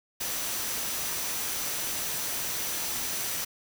sine tone in noise, 5920 Hz, F#8, in tune, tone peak -40 dBFS, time 0.2-3.45 s, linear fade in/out 10 ms, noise white, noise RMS -32 dBFS, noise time 0.2-3.45 s, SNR -11 dB, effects none

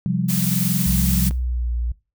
sine chord, C suspended fourth, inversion none, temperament equal, 130.81 / 174.61 / 196 Hz, C3 / F3 / G3, 0 / 0 / 0 cents, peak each -24 / -21 / -24 dBFS, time 0.06-1.31 s, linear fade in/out 0 ms
blue noise, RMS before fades -25 dBFS, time 0.28-1.3 s, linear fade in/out 20 ms
sine tone with pitch glide, 63.8 to 59.18 Hz, C2 to A#1, -43 to +27 cents, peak -20 dBFS, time 0.86-1.92 s, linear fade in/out 5 ms, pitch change -130 cents, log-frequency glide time 1.24-1.7 s
effects noise-tail reverb RT60 0.3 s tail -21 dB re dry

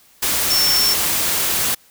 sine tone in noise, 5420 Hz, E8, 47 cents sharp, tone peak -15 dBFS, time 0.5-0.94 s, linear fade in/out 10 ms, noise white, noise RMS -19 dBFS, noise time 0.22-1.75 s, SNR +1 dB, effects white hiss -52 dBFS RMS until 1.9 s

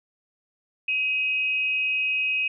sine tone pair together, 2531 / 2820 Hz, D#7 / F7, +29 / +16 cents, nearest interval major second, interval 187 cents, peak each -22 / -33 dBFS, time 0.88-2.48 s, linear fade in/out 5 ms, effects none

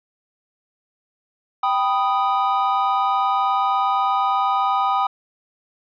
triangle chord, G augmented, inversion none, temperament equal, 784 / 987.8 / 1244.5 Hz, G5 / B5 / D#6, 0 / 0 / 0 cents, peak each -19 / -21 / -19 dBFS, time 1.63-5.07 s, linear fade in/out 5 ms, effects resampled to 11025 Hz

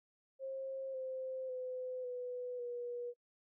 sine tone with pitch steps, 534 / 520.9 / 508.1 / 495.7 / 483.5 Hz, C5 / C5 / B4 / B4 / B4, +35 / -8 / +49 / +6 / -37 cents, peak -39 dBFS, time 0.39-3.14 s, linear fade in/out 50 ms, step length 550 ms, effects noise-tail reverb RT60 0.1 s tail -22 dB re dry

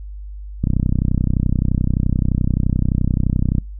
click train, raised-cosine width 5 ms, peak -5 dBFS, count 94, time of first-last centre 0.64-3.583 s, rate 31.6 Hz, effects noise-tail reverb RT60 0.2 s tail -26 dB re dry + added 50 Hz sine -29 dBFS peak until 3.79 s

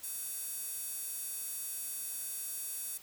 square tone with high-pass filter, 513 Hz, C5, 34 cents flat, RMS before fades -40 dBFS, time 0.03-2.98 s, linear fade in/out 10 ms, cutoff 10000 Hz, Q 1.7, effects white hiss -55 dBFS RMS until 3.02 s

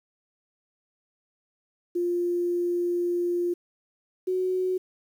sine tone pair in turn, 350 / 369.8 Hz, F4 / F#4, +4 / -1 cents, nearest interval minor second, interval 95 cents, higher second, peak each -23 dBFS, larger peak neither, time 1.95-3.54 / 4.27-4.78 s, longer first, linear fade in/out 10 ms, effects 9-bit

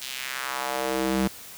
square tone with high-pass filter sweep, 65.41 Hz, C2, in tune, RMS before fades -28 dBFS, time 0.01-1.28 s, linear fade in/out 10 ms, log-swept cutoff 3700 to 180 Hz, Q 1.6, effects white hiss -43 dBFS RMS until 1.57 s

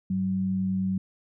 sine tone pair together, 99.97 / 189.1 Hz, G2 / F#3, +34 / +38 cents, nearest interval major seventh, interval 1104 cents, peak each -35 / -24 dBFS, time 0.1-0.98 s, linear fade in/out 5 ms, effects none

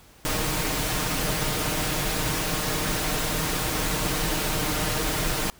pink noise with comb filter, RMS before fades -26 dBFS, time 0.25-5.5 s, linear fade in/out 0 ms, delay 6.5 ms, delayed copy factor +0.55, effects pink hiss -53 dBFS RMS until 5.59 s

